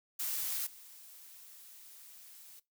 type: noise with level steps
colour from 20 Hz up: blue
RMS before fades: -36 / -54 dBFS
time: 0.19-2.6 s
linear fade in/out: 10 ms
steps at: 0.66 s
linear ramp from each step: 10 ms
effects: noise-tail reverb RT60 0.2 s tail -20 dB re dry